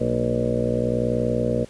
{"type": "harmonic tone with a mistuned harmonic", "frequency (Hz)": 60.8, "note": "B1", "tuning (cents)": -26, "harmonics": [1, 2, 3, 4, 5, 6, 7, 8, 9, 10], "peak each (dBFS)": [-34, -27, -33, -26, -33, -33, -33, -25, -29, -30], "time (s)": [0, 1.65], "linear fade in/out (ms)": 10, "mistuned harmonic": 4, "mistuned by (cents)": -80, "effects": ["pink hiss -49 dBFS RMS until 1.69 s", "resampled to 24000 Hz"]}